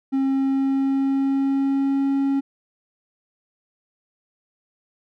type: tone with pitch glide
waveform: triangle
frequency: 269.3 to 274.8 Hz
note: C#4 to C#4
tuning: -50 to -15 cents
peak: -16 dBFS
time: 0.12-2.41 s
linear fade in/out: 20 ms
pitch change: +35 cents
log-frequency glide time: 0.26-2.1 s
effects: none